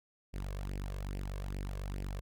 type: tone with flanger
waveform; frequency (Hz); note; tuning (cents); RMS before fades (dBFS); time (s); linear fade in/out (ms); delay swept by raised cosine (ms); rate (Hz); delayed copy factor
sawtooth; 48.11; G1; -32; -39; 0.33-2.21; 20; 0.38 to 1.88; 2.4; +0.7
effects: none